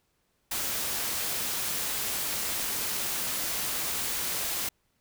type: noise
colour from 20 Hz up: white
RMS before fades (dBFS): -31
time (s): 0.51-4.69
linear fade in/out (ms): 5
effects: pink hiss -73 dBFS RMS until 5 s